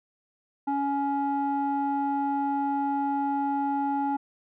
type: tone with low-pass filter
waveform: square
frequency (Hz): 280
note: C#4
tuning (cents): +18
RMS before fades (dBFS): -27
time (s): 0.67-4.17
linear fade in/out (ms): 10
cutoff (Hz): 950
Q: 6.6
effects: none